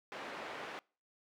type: band-pass noise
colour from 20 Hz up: pink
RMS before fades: -45 dBFS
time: 0.12-0.79 s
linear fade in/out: 0 ms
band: 410 to 2500 Hz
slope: 12 dB/octave
effects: noise-tail reverb RT60 0.4 s tail -26 dB re dry